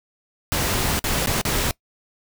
pink noise with dropouts, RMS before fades -22 dBFS, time 0.52-1.71 s, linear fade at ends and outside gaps 0 ms, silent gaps 0.992-1.041 / 1.26-1.272 / 1.414-1.452 s, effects noise-tail reverb RT60 0.1 s tail -22 dB re dry

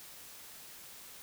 silence, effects white hiss -51 dBFS RMS until 1.22 s

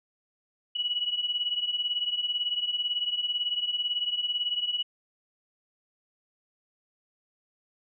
sine beating tone pair, 2929 / 2947 Hz, F#7 / F#7, -18 / -8 cents, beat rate 18 Hz, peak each -28 / -32 dBFS, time 0.75-4.83 s, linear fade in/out 10 ms, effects none

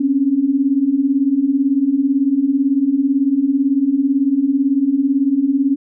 sine beating tone pair, 261.6 / 279.6 Hz, C4 / C#4, 0 / +15 cents, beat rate 18 Hz, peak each -18 / -14 dBFS, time 0-5.76 s, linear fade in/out 10 ms, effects none

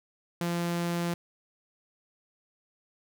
sawtooth tone, 172 Hz, F3, 26 cents flat, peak -24 dBFS, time 0.41-1.14 s, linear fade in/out 2 ms, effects none

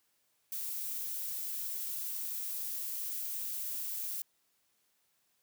violet noise, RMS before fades -38 dBFS, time 0.52-4.22 s, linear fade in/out 2 ms, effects white hiss -75 dBFS RMS until 5.42 s + high-pass 60 Hz 12 dB/octave

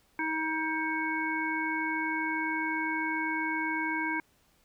harmonic tone, 316.6 Hz, D#4, 30 cents sharp, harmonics 1 / 3 / 5 / 7, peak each -34 / -34 / -34 / -34 dBFS, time 0.19-4.2 s, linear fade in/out 2 ms, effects pink hiss -67 dBFS RMS until 4.64 s

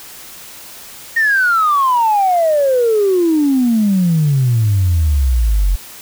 sine exponential sweep, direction down, 1864.7 to 43.65 Hz, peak -9 dBFS, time 1.16-5.76 s, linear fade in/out 10 ms, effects tanh soft clip ceiling -6 dBFS + white hiss -35 dBFS RMS until 6.01 s

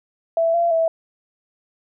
sine tone with pitch steps, 662 / 683 / 655 Hz, E5 / F5 / E5, +7 / -39 / -11 cents, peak -15 dBFS, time 0.37-0.88 s, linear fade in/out 2 ms, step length 170 ms, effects none

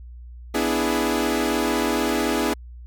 sawtooth chord, E dominant seventh, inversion second, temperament equal, 246.9 / 293.7 / 329.6 / 415.3 Hz, B3 / D4 / E4 / G#4, 0 / 0 / 0 / 0 cents, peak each -22 dBFS, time 0.54-2.54 s, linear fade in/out 10 ms, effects added 60 Hz sine -37 dBFS peak until 2.86 s

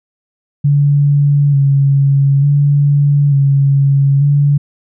sine tone with vibrato, 141.2 Hz, C#3, 32 cents sharp, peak -7 dBFS, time 0.64-4.58 s, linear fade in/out 10 ms, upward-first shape square, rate 0.56 Hz, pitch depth 28 cents each way, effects none

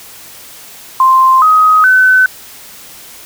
sine tone with pitch steps, 1046.5 / 1259 / 1514.6 Hz, C6 / D#6 / F#6, 0 / +20 / +40 cents, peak -4 dBFS, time 1-2.26 s, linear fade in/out 2 ms, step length 420 ms, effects white hiss -34 dBFS RMS until 3.25 s

